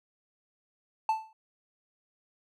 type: tone with exponential decay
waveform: triangle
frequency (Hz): 880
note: A5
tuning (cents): 0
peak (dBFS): -19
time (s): 1.09-1.33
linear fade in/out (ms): 2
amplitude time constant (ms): 51
effects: none